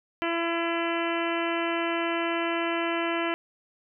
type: harmonic tone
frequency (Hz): 336.3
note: E4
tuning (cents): +35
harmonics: 1 / 2 / 3 / 4 / 5 / 6 / 7 / 8 / 9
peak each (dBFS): -29 / -32 / -34 / -35 / -36 / -37 / -37 / -38 / -39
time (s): 0.22-3.34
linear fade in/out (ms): 0
effects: none